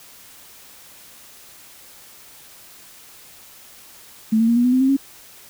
sine tone with pitch steps, 220 / 227 / 234.2 / 241.6 / 249.2 / 257.1 / 265.3 / 273.7 Hz, A3 / A#3 / A#3 / B3 / B3 / C4 / C4 / C#4, 0 / -46 / +8 / -38 / +16 / -30 / +24 / -22 cents, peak -13 dBFS, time 4.32-4.968 s, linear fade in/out 10 ms, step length 81 ms, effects white hiss -45 dBFS RMS until 5.49 s

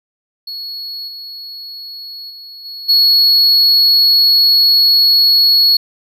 triangle tone with level steps, 4356 Hz, C#8, 31 cents flat, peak -22 / -26 / -30 / -25 / -6 dBFS, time 0.47-5.77 s, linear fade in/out 5 ms, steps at 1.07 / 2.29 / 2.64 / 2.88 s, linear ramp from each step 20 ms, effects none

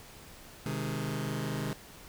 sawtooth chord, Ab major, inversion first, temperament just, 129.78 / 155.74 / 207.7 Hz, C3 / Eb3 / Ab3, -14 / +2 / 0 cents, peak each -32 / -32 / -34 dBFS, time 0.66-1.73 s, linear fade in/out 0 ms, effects pink hiss -51 dBFS RMS until 2.08 s

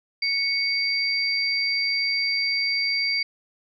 sine tone pair together, 2217 / 4698 Hz, C#7 / D8, 0 / 0 cents, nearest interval octave + minor second, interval 1300 cents, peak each -24 / -24 dBFS, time 0.22-3.23 s, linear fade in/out 5 ms, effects none

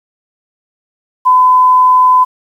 sine tone, 1011 Hz, B5, 40 cents sharp, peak -4 dBFS, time 1.25-2.25 s, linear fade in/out 20 ms, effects 7-bit

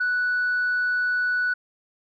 sine tone, 1480 Hz, F#6, in tune, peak -19 dBFS, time 0-1.54 s, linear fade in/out 10 ms, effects tanh soft clip ceiling -18 dBFS

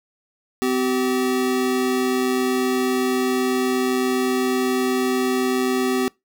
square tone pair together, 255.5 / 383.4 Hz, C4 / G4, -41 / -38 cents, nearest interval perfect fifth, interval 703 cents, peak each -22 / -22 dBFS, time 0.62-6.08 s, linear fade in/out 0 ms, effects noise-tail reverb RT60 0.2 s tail -25 dB re dry

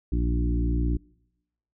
harmonic tone with a mistuned harmonic, 59 Hz, A#1, 22 cents sharp, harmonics 1 / 2 / 3 / 4 / 5 / 6, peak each -23 / -32 / -33 / -38 / -31 / -38 dBFS, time 0.12-0.97 s, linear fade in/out 5 ms, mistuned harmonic 2, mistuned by -16 cents, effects noise-tail reverb RT60 0.9 s tail -25 dB re dry

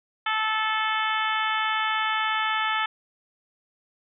harmonic tone, 436.4 Hz, A4, 14 cents flat, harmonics 2 / 3 / 4 / 5 / 6 / 7 / 8, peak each -29 / -27 / -29 / -32 / -36 / -33 / -36 dBFS, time 0.26-2.86 s, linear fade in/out 5 ms, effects none

